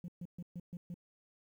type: tone bursts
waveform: sine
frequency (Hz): 174.61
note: F3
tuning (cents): 0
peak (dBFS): -38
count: 6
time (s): 0.04-0.942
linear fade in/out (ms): 2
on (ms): 42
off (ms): 130
effects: tanh soft clip ceiling -39 dBFS + 12-bit